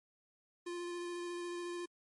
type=tone with vibrato; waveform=square; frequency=349.2 Hz; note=F4; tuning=in tune; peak=-40 dBFS; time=0.66-1.86 s; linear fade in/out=10 ms; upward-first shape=square; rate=14 Hz; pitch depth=9 cents each way; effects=MP3 48 kbps